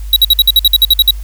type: tone bursts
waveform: square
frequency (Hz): 3864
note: B7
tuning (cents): -39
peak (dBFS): -4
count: 12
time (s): 0.13-1.108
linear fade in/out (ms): 2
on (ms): 32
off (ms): 54
effects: added 50 Hz sine -20 dBFS peak until 1.23 s + white hiss -42 dBFS RMS until 1.23 s